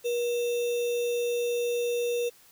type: tone with sample-and-hold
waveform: sine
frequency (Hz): 478.6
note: A#4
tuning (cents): +46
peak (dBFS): -25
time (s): 0.04-2.3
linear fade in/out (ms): 20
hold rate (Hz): 3150
effects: white hiss -57 dBFS RMS until 2.51 s